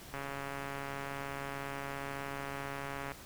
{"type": "click train", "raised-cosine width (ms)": 0.5, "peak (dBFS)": -25, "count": 415, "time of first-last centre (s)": [0.14, 3.118], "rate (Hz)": 139, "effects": ["pink hiss -51 dBFS RMS until 3.25 s"]}